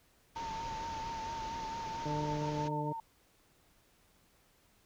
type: low-pass noise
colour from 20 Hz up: pink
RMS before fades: -46 dBFS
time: 0.35-2.69 s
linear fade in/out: 20 ms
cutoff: 6700 Hz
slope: 96 dB/octave
type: tone with vibrato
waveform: sine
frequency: 904 Hz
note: A5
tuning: 47 cents sharp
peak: -38 dBFS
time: 0.36-3 s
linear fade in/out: 2 ms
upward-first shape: sine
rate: 4.4 Hz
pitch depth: 34 cents each way
type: harmonic tone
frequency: 149.5 Hz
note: D3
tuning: 31 cents sharp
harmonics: 1 / 2 / 3 / 4 / 6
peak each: -37 / -40 / -42 / -43 / -45 dBFS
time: 2.05-2.93 s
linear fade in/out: 10 ms
effects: pink hiss -68 dBFS RMS until 4.85 s